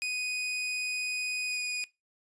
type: tone with pitch glide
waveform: sawtooth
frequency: 2489 to 2470 Hz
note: D#7 to D#7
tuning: 0 to -13 cents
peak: -27 dBFS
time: 0.02-1.84 s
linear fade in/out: 0 ms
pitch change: -13 cents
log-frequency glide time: 1.47-1.58 s
effects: noise-tail reverb RT60 0.2 s tail -20 dB re dry + resampled to 22050 Hz